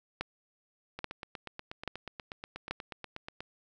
two click trains, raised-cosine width 0.3 ms, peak -17 / -24 dBFS, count 4 / 21, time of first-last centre 0.21-2.71 / 0.99-3.405 s, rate 1.2 / 8.28 Hz, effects none

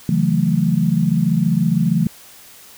sine chord, F# minor seventh, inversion second, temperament equal, 138.59 / 164.81 / 185 / 220 Hz, C#3 / E3 / F#3 / A3, 0 / 0 / 0 / 0 cents, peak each -22 / -17 / -19 / -20 dBFS, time 0.09-2.07 s, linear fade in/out 2 ms, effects white hiss -43 dBFS RMS until 2.77 s

